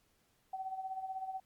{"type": "tone with tremolo", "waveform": "sine", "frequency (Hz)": 761, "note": "F#5", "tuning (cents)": 48, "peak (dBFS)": -35, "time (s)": [0.53, 1.4], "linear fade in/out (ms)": 5, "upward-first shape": "sine", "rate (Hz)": 16, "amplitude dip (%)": 65, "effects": ["pink hiss -73 dBFS RMS until 1.45 s", "MP3 96 kbps"]}